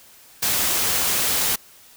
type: noise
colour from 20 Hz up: white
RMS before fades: -21 dBFS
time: 0.42-1.56 s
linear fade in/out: 10 ms
effects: white hiss -49 dBFS RMS until 1.96 s